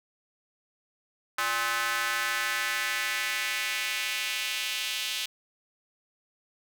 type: tone with high-pass filter sweep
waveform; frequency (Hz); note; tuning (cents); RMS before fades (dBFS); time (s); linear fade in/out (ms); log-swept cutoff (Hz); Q
square; 116.6; A#2; +1; -30; 1.38-5.26; 5; 1300 to 3100; 2.1
effects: none